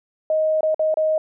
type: tone with dropouts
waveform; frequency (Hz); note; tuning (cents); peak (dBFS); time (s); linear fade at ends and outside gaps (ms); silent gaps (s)
sine; 626; D#5; +10; -16; 0.3-1.18; 2; 0.608-0.631 / 0.745-0.794 / 0.942-0.971
effects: none